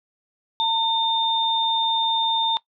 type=tone pair together; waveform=sine; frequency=905 / 3620 Hz; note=A5 / A7; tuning=+48 / +48 cents; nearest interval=2 octaves; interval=2400 cents; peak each=-21 dBFS; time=0.6-2.57 s; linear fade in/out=0 ms; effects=noise-tail reverb RT60 0.1 s tail -19 dB re dry